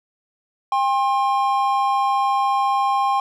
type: tone pair together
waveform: triangle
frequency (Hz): 800.2 / 1066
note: G5 / C6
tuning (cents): +35 / +32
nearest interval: perfect fourth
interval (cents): 497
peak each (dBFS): -17 / -18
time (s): 0.72-3.2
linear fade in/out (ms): 2
effects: none